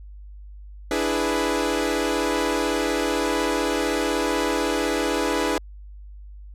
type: chord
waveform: sawtooth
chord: E dominant seventh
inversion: third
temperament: equal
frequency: 293.7 / 329.6 / 415.3 / 493.9 Hz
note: D4 / E4 / G#4 / B4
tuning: 0 / 0 / 0 / 0 cents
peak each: -23 dBFS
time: 0.91-5.58 s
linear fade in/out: 2 ms
effects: added 50 Hz sine -38 dBFS peak until 6.54 s + low-pass 11000 Hz 12 dB/octave